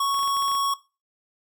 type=tone; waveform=square; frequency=1108.7 Hz; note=C#6; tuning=in tune; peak=-22 dBFS; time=0-0.74 s; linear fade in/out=5 ms
type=clicks; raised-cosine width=0.3 ms; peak=-25 dBFS; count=9; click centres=0.144 / 0.191 / 0.232 / 0.276 / 0.368 / 0.423 / 0.482 / 0.516 / 0.551 s
effects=noise-tail reverb RT60 0.3 s tail -18 dB re dry + Opus 48 kbps